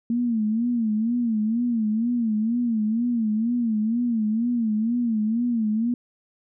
sine tone with vibrato, 227.5 Hz, A#3, 42 cents flat, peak -20 dBFS, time 0.1-5.94 s, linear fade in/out 2 ms, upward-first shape sine, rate 2.1 Hz, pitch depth 120 cents each way, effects none

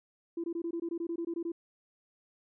sine tone bursts, 337 Hz, E4, 38 cents sharp, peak -31 dBFS, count 13, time 0.37-1.519 s, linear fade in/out 5 ms, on 69 ms, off 21 ms, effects tanh soft clip ceiling -27 dBFS

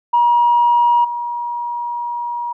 sine tone with level steps, 955 Hz, A#5, 42 cents sharp, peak -9 / -20 dBFS, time 0.13-2.53 s, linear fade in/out 10 ms, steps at 1.04 s, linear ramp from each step 10 ms, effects tanh soft clip ceiling -5 dBFS

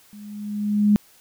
sine tone with level ramp, 207.7 Hz, G#3, in tune, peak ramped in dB -39 to -11 dBFS, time 0.13-0.96 s, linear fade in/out 0 ms, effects white hiss -54 dBFS RMS until 1.2 s

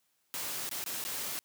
white noise with dropouts, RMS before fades -37 dBFS, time 0.34-1.39 s, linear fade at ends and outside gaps 0 ms, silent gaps 0.691-0.713 / 0.84-0.862 / 1.04-1.05 s, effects white hiss -75 dBFS RMS until 1.44 s + high-pass 100 Hz 12 dB/octave

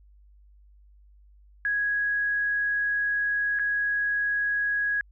sine tone with dropouts, 1661.2 Hz, G#6, in tune, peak -23 dBFS, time 1.65-5.01 s, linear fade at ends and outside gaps 1 ms, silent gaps 3.589-3.595 s, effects added 50 Hz sine -52 dBFS peak until 5.11 s

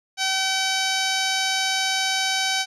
10% pulse tone with low-pass filter, 765 Hz, G5, 42 cents flat, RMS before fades -23 dBFS, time 0.17-2.66 s, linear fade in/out 50 ms, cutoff 7000 Hz, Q 4, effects none

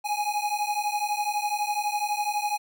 square beating tone pair, 826 / 838 Hz, G#5 / G#5, -10 / +15 cents, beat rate 12 Hz, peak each -29 dBFS, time 0.04-2.58 s, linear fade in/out 20 ms, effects none

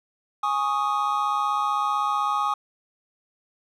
triangle chord, Ab suspended fourth, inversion none, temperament equal, 830.6 / 1108.7 / 1244.5 Hz, Ab5 / Db6 / Eb6, 0 / 0 / 0 cents, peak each -25 / -25 / -23 dBFS, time 0.43-2.54 s, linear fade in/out 5 ms, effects none

